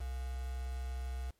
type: tone with quantisation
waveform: sine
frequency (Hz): 63.8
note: C2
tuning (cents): -43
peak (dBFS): -36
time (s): 0-1.31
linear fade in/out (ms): 10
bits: 8
effects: pink hiss -75 dBFS RMS until 1.39 s + MP3 64 kbps